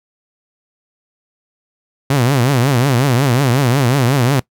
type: tone with vibrato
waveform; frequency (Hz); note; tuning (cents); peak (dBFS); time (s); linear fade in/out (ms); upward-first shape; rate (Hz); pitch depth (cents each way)
sawtooth; 130; C3; -11; -7; 2.1-4.4; 5; triangle; 5.5; 220
effects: noise-tail reverb RT60 0.1 s tail -21 dB re dry